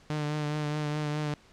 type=tone with vibrato; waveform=sawtooth; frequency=150 Hz; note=D3; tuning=37 cents sharp; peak=-25 dBFS; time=0.1-1.34 s; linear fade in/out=0 ms; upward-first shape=triangle; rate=4.8 Hz; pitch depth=31 cents each way; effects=pink hiss -58 dBFS RMS until 1.52 s + low-pass 6000 Hz 12 dB/octave